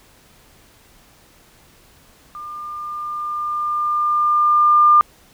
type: tone with level ramp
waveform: sine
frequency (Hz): 1200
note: D6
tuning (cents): +37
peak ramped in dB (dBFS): -30 to -7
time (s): 2.35-5.01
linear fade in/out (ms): 0
effects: pink hiss -51 dBFS RMS until 5.33 s